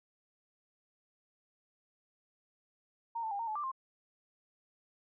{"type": "tone with pitch steps", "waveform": "sine", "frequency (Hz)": [925, 884, 804, 919, 862, 1180, 1057], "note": ["A#5", "A5", "G5", "A#5", "A5", "D6", "C6"], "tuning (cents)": [-14, 8, 44, -25, -36, 8, 17], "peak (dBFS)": -34, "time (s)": [3.15, 3.717], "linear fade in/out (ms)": 10, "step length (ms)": 81, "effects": []}